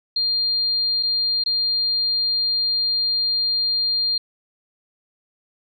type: tone with dropouts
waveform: sine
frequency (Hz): 4200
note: C8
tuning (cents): +6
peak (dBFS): -18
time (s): 0.16-4.18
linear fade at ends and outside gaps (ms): 5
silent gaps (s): 1.028-1.032 / 1.438-1.46
effects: none